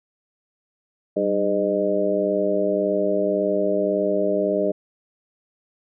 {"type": "harmonic tone with a mistuned harmonic", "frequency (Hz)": 101.8, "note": "G#2", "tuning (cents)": -34, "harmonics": [2, 3, 4, 5, 6], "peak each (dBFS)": [-28, -27, -24, -27, -22], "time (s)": [1.16, 4.72], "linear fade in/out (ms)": 10, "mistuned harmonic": 2, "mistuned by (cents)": -87, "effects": []}